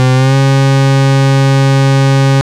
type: tone with pitch glide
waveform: 40% pulse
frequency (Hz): 128.7 to 136.04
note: C3 to C#3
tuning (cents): -28 to -32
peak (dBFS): -5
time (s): 0-2.41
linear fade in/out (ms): 0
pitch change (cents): +96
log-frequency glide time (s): 0.14-0.35
effects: low-pass 7000 Hz 12 dB/octave + 7-bit